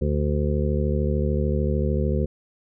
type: harmonic tone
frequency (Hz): 73.42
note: D2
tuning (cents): 0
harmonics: 1 / 2 / 3 / 5 / 6 / 7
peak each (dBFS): -23 / -26 / -28 / -30 / -31 / -31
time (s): 0.01-2.26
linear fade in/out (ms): 10
effects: none